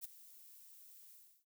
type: noise with ADSR envelope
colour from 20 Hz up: violet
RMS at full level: -43 dBFS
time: 0.01-1.45 s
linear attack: 38 ms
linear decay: 10 ms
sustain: -16 dB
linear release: 340 ms
effects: noise-tail reverb RT60 0.1 s tail -24 dB re dry